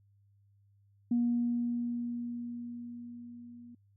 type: tone with level ramp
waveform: sine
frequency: 238.8 Hz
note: A#3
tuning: 42 cents sharp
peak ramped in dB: -24 to -48 dBFS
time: 1.11-3.75 s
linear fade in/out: 5 ms
effects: tanh soft clip ceiling -20 dBFS + added 100 Hz sine -63 dBFS peak until 3.96 s